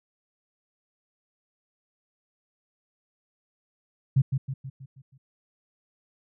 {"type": "tone with echo", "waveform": "sine", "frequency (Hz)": 134, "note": "C3", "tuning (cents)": 42, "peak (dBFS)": -16, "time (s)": [4.16, 4.22], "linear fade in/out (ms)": 10, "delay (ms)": 160, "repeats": 6, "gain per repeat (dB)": -6, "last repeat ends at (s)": 5.18, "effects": []}